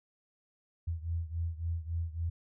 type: beating tone pair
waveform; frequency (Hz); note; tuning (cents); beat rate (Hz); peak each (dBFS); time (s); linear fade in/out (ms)
sine; 82.41 / 86.01; E2 / F2; 0 / -26; 3.6; -34 / -37; 0.87-2.3; 10
effects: none